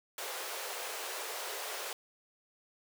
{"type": "high-pass noise", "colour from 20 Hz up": "pink", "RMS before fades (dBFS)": -40, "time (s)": [0.18, 1.93], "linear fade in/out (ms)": 2, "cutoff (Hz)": 400, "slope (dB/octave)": 48, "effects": []}